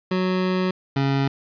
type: tone pair in turn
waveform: 25% pulse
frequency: 184.8 / 137.5 Hz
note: F#3 / C#3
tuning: -2 / -14 cents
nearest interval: perfect fourth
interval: 512 cents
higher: first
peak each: -16 / -15 dBFS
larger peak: second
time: 0.11-0.71 / 0.96-1.28 s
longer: first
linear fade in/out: 5 ms
effects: resampled to 11025 Hz + 9-bit